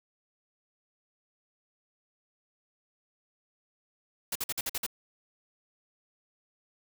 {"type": "noise bursts", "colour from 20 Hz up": "white", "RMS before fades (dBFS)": -32, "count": 7, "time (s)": [4.32, 4.865], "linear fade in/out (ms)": 5, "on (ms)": 35, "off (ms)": 50, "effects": []}